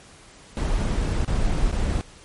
brown noise with dropouts, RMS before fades -22 dBFS, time 0.57-2.01 s, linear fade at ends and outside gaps 0 ms, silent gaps 1.247-1.278 / 1.714-1.726 s, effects pink hiss -48 dBFS RMS until 2.24 s + MP3 48 kbps

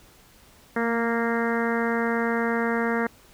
harmonic tone with a mistuned harmonic, 232.1 Hz, A#3, 7 cents flat, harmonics 1 / 2 / 3 / 4 / 5 / 6 / 7 / 8 / 9, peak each -26 / -27 / -33 / -33 / -35 / -33 / -33 / -33 / -39 dBFS, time 0.76-3.07 s, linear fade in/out 5 ms, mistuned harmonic 1, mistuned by -16 cents, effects pink hiss -54 dBFS RMS until 3.33 s

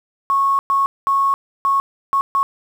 sine tone bursts at uneven times, 1100 Hz, C#6, 14 cents flat, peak -13 dBFS, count 6, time 0.3-0.59 / 0.7-0.86 / 1.07-1.34 / 1.65-1.8 / 2.13-2.21 / 2.35-2.43 s, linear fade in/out 0 ms, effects 7-bit

